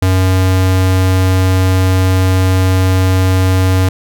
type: tone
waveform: square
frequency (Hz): 93.4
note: F#2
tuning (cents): +17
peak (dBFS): -9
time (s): 0.02-3.89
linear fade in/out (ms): 5
effects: none